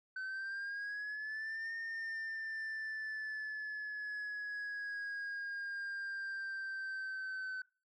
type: exponential two-way sweep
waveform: sine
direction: up then down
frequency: 1519 to 1826 to 1519 Hz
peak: -36 dBFS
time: 0.16-7.62 s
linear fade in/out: 5 ms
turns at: 1.74 s
effects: noise-tail reverb RT60 0.3 s tail -20 dB re dry + tanh soft clip ceiling -38 dBFS